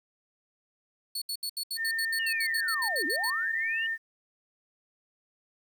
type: tone bursts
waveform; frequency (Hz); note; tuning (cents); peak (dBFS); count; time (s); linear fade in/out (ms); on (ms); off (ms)
sawtooth; 4410; C#8; -10; -28; 16; 1.15-3.303; 5; 68; 71
type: tone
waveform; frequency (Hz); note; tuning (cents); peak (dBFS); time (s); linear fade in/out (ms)
sine; 1810; A6; +48; -28; 1.76-3.98; 50
type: linear two-way sweep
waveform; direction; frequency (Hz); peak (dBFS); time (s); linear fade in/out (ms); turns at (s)
sine; down then up; 2960 to 261.6 to 2960; -33; 2.19-3.87; 10; 3.06
effects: 10-bit